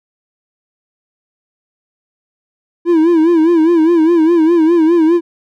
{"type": "tone with vibrato", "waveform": "triangle", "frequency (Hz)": 330, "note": "E4", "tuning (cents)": 2, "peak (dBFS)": -5, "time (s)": [2.85, 5.21], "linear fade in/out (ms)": 50, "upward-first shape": "sine", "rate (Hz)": 4.9, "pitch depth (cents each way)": 100, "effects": []}